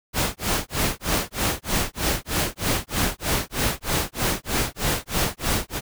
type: noise with tremolo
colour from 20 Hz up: pink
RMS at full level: -21 dBFS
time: 0.13-5.81 s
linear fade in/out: 50 ms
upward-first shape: sine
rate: 3.2 Hz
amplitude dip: 100%
effects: none